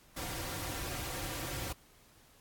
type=noise with comb filter; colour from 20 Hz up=pink; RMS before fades=-39 dBFS; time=0.16-1.73 s; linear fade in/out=10 ms; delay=4.7 ms; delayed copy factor=-0.7; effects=pink hiss -62 dBFS RMS until 2.4 s + AAC 64 kbps